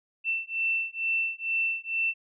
sine beating tone pair, 2679 / 2681.2 Hz, E7 / E7, +27 / +29 cents, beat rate 2.2 Hz, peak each -29 dBFS, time 0.24-2.14 s, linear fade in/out 50 ms, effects none

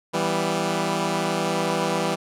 10% pulse chord, E minor, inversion none, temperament equal, 164.81 / 196 / 246.9 Hz, E3 / G3 / B3, 0 / 0 / 0 cents, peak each -17 / -17 / -23 dBFS, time 0.13-2.16 s, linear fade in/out 20 ms, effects low-pass 10000 Hz 12 dB/octave

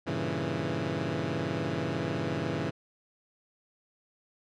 15% pulse chord, G diminished seventh, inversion none, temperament equal, 98 / 116.54 / 138.59 / 164.81 Hz, G2 / Bb2 / Db3 / Fb3, 0 / 0 / 0 / 0 cents, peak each -31 / -31 / -28 / -27 dBFS, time 0.06-2.71 s, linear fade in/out 20 ms, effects low-pass 4000 Hz 12 dB/octave

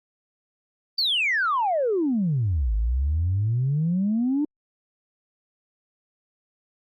sine exponential two-way sweep, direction down then up, 4704 to 51.1 to 305.1 Hz, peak -19 dBFS, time 0.98-4.45 s, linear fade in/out 5 ms, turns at 2.74 s, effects tanh soft clip ceiling -16 dBFS + Opus 48 kbps

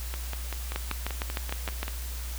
two click trains, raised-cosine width 0.3 ms, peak -14 / -18 dBFS, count 8 / 10, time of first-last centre 0.76-1.83 / 0.14-1.881 s, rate 6.54 / 5.17 Hz, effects added 60 Hz sine -33 dBFS peak until 2.38 s + white hiss -42 dBFS RMS until 2.38 s

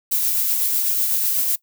violet noise with tremolo, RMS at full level -19 dBFS, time 0.11-1.56 s, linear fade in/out 10 ms, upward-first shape sine, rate 8 Hz, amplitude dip 25%, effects noise-tail reverb RT60 0.1 s tail -20 dB re dry

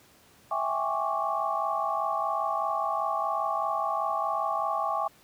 sine tone cluster, 657 / 778 / 823 / 1097 / 1160 Hz, E5 / G5 / G#5 / C#6 / D6, -6 / -13 / -16 / -18 / -22 cents, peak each -33 / -35 / -32 / -31 / -32 dBFS, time 0.51-5.08 s, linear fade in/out 5 ms, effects pink hiss -58 dBFS RMS until 5.23 s + high-pass 80 Hz 12 dB/octave

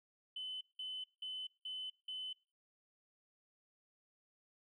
sine tone bursts, 3029 Hz, F#7, 40 cents sharp, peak -40 dBFS, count 5, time 0.36-2.33 s, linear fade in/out 5 ms, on 250 ms, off 180 ms, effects noise-tail reverb RT60 0.4 s tail -23 dB re dry + tanh soft clip ceiling -36 dBFS

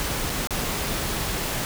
pink noise with dropouts, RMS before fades -27 dBFS, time 0-1.65 s, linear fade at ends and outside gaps 0 ms, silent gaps 0.296-0.3 / 0.472-0.507 s, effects none

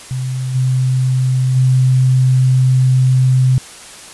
sine tone with level steps, 129.1 Hz, C3, 23 cents flat, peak -17 / -11 / -8 dBFS, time 0.11-3.58 s, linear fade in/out 0 ms, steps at 0.54 / 1.55 s, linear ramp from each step 20 ms, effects white hiss -35 dBFS RMS until 4.13 s + resampled to 24000 Hz

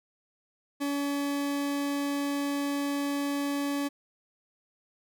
40% pulse tone, 283.7 Hz, C#4, 40 cents sharp, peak -27 dBFS, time 0.8-3.89 s, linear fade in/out 20 ms, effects none

